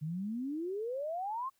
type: exponential sweep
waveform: sine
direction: up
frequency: 146.83 to 1100 Hz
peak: -34 dBFS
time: 0.01-1.5 s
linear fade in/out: 20 ms
effects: white hiss -75 dBFS RMS until 1.59 s